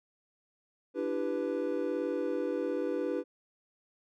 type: chord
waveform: triangle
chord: E minor seventh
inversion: third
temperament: equal with one note detuned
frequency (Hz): 293.7 / 334.6 / 392 / 493.9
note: D4 / E4 / G4 / B4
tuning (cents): 0 / +26 / 0 / 0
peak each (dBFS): -34 / -35 / -34 / -32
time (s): 0.94-3.24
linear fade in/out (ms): 50
effects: none